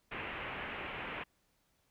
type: low-pass noise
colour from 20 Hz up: white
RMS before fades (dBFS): -42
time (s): 0.11-1.24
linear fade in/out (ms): 10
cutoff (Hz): 2800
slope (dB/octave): 48
effects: pink hiss -75 dBFS RMS until 1.9 s